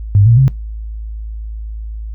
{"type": "tone with pitch steps", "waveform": "sine", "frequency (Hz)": [101.1, 116.13, 133.4], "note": ["G#2", "A#2", "C3"], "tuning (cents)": [-46, -6, 34], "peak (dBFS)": -5, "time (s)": [0.15, 0.48], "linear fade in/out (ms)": 0, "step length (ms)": 110, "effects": ["noise-tail reverb RT60 0.2 s tail -20 dB re dry", "added 54 Hz sine -22 dBFS peak until 2.14 s"]}